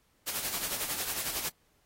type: noise with tremolo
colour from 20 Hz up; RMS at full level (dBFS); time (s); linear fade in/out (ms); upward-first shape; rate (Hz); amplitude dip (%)
white; -32; 0.26-1.5; 20; sine; 11; 55
effects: pink hiss -70 dBFS RMS until 1.85 s + AAC 48 kbps